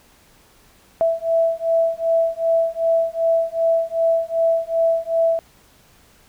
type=beating tone pair; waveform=sine; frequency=659.3 / 661.9 Hz; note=E5 / E5; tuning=0 / +7 cents; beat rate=2.6 Hz; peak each=-19 dBFS; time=1.01-5.39 s; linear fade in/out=0 ms; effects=pink hiss -53 dBFS RMS until 6.28 s